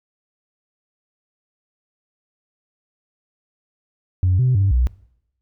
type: tone with pitch steps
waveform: sine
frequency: 91.7 / 127.6 / 97.8 / 61.6 Hz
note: F#2 / C3 / G2 / B1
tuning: -15 / -43 / -4 / -4 cents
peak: -12 dBFS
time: 4.23-4.87 s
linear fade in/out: 0 ms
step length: 160 ms
effects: noise-tail reverb RT60 0.8 s tail -23 dB re dry + tanh soft clip ceiling -10 dBFS